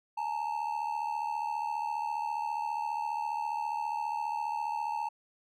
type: ring-modulated tone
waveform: triangle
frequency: 885 Hz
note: A5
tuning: 10 cents sharp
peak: -26 dBFS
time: 0.17-5.09 s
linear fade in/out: 10 ms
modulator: 37.4 Hz
effects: none